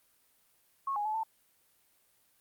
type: tone with pitch steps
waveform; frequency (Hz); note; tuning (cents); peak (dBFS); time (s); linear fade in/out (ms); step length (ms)
sine; 1094 / 828 / 861 / 889; C#6 / G#5 / A5 / A5; -23 / -5 / -38 / +18; -30; 0.87-1.234; 5; 91
effects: white hiss -69 dBFS RMS until 2.4 s + Opus 32 kbps